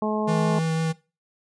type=harmonic tone; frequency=214 Hz; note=A3; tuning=48 cents flat; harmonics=1 / 2 / 3 / 4 / 5; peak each=-25 / -28 / -30 / -31 / -32 dBFS; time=0.02-0.59 s; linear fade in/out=2 ms
type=tone with vibrato; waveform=square; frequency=161.5 Hz; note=E3; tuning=35 cents flat; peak=-23 dBFS; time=0.27-0.93 s; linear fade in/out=20 ms; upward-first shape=triangle; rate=6 Hz; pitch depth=11 cents each way
effects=noise-tail reverb RT60 0.3 s tail -20 dB re dry + resampled to 22050 Hz